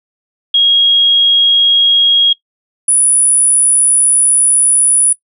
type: tone pair in turn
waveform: sine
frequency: 3281 / 9832 Hz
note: G#7 / D#9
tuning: -22 / -22 cents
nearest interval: octave + perfect fifth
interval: 1900 cents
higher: second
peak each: -6 dBFS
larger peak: neither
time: 0.54-2.33 / 2.88-5.13 s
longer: second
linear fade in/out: 5 ms
effects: noise-tail reverb RT60 0.1 s tail -20 dB re dry